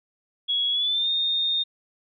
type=tone with pitch glide; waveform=sine; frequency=3342 to 3666 Hz; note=G#7 to A#7; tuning=+10 to -30 cents; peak=-21 dBFS; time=0.48-1.64 s; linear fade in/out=20 ms; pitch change=+160 cents; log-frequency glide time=0.71-1.09 s; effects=none